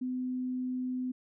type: tone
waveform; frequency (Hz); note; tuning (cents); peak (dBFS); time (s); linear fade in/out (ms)
sine; 253.7; B3; +47; -31; 0.01-1.12; 10
effects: none